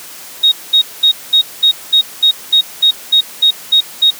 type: tone bursts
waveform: sine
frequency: 3754 Hz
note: A#7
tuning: 11 cents sharp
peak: -5 dBFS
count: 13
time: 0.43-4.107 s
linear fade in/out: 10 ms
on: 89 ms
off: 210 ms
effects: white hiss -32 dBFS RMS until 4.19 s + high-pass 150 Hz 12 dB/octave